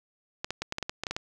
clicks, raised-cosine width 0.2 ms, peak -14 dBFS, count 11, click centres 0.445 / 0.506 / 0.62 / 0.724 / 0.784 / 0.827 / 0.895 / 1.036 / 1.068 / 1.11 / 1.165 s, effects none

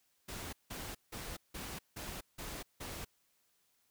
pink noise bursts, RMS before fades -44 dBFS, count 7, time 0.28-3.05 s, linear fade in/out 10 ms, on 250 ms, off 170 ms, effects white hiss -75 dBFS RMS until 3.9 s

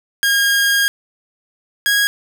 sawtooth tone pair in turn, 1625 / 1646.7 Hz, G#6 / G#6, -38 / -15 cents, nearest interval unison, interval 23 cents, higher second, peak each -9 dBFS, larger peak neither, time 0.23-0.88 / 1.86-2.07 s, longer first, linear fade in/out 0 ms, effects none

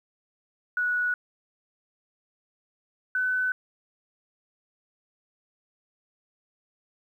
sine tone pair in turn, 1468 / 1506.7 Hz, F#6 / F#6, -14 / +31 cents, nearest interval unison, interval 45 cents, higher second, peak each -23 dBFS, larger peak neither, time 0.77-1.14 / 3.15-3.52 s, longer neither, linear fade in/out 2 ms, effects 10-bit

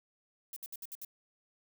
violet noise bursts, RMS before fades -43 dBFS, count 6, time 0.53-1.049 s, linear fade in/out 2 ms, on 34 ms, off 63 ms, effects none

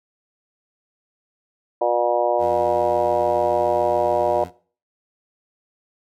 harmonic tone, 120 Hz, B2, 49 cents flat, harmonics 3 / 4 / 5 / 6 / 7 / 8, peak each -26 / -26 / -20 / -23 / -29 / -26 dBFS, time 1.81-4.44 s, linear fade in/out 5 ms
15% pulse tone with vibrato, 87 Hz, F2, 6 cents flat, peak -28 dBFS, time 2.38-4.51 s, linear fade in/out 50 ms, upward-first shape triangle, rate 13 Hz, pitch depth 56 cents each way
effects noise-tail reverb RT60 0.4 s tail -19 dB re dry

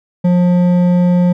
sine tone with hard clipping, 177.7 Hz, F3, 30 cents sharp, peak -10 dBFS, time 0.24-1.33 s, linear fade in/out 10 ms, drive 8 dB, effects none

